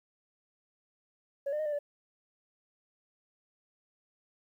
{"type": "tone with pitch steps", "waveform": "sine", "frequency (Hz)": [559, 601, 619, 594, 580], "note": ["C#5", "D5", "D#5", "D5", "D5"], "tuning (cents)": [14, 40, -9, 20, -22], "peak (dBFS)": -28, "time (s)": [1.46, 1.79], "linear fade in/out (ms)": 10, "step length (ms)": 66, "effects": ["tanh soft clip ceiling -28 dBFS", "11-bit"]}